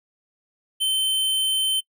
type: tone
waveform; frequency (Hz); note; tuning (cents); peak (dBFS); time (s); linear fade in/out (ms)
square; 3087; G7; -27; -20; 0.8-1.81; 20
effects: noise-tail reverb RT60 0.1 s tail -24 dB re dry